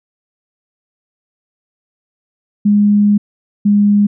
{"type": "tone pair in turn", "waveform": "sine", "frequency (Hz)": [206.1, 205], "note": ["G#3", "G#3"], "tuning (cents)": [-13, -22], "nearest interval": "unison", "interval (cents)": 9, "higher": "first", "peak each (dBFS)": -7, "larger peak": "neither", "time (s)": [[2.65, 3.18], [3.65, 4.07]], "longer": "first", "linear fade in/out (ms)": 10, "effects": []}